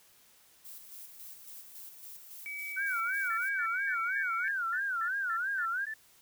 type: noise with tremolo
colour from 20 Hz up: violet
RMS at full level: -47 dBFS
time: 0.64-3.5 s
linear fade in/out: 20 ms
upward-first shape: square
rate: 3.6 Hz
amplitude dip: 45%
type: tone with pitch glide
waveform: sine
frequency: 2282 to 2249 Hz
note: C#7 to C#7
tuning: +50 to +24 cents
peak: -37 dBFS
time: 2.46-4.48 s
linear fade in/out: 0 ms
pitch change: -26 cents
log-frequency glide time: 3.48-4.36 s
type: tone with vibrato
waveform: sine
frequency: 1477 Hz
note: F#6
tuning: 3 cents flat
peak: -30 dBFS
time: 2.76-5.86 s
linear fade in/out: 20 ms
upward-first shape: sine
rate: 3 Hz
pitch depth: 170 cents each way
type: tone bursts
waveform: sine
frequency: 1757 Hz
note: A6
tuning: 3 cents flat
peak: -35 dBFS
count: 10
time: 3.3-5.94 s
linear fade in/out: 5 ms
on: 75 ms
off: 210 ms
effects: white hiss -62 dBFS RMS until 6.21 s